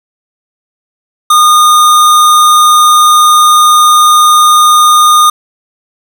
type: tone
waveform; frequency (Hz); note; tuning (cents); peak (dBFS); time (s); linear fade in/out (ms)
square; 1223; D#6; -30; -3; 1.3-5.3; 5
effects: none